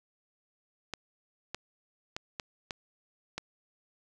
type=clicks; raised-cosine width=0.2 ms; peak=-18 dBFS; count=6; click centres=0.937 / 1.546 / 2.165 / 2.398 / 2.708 / 3.38 s; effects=none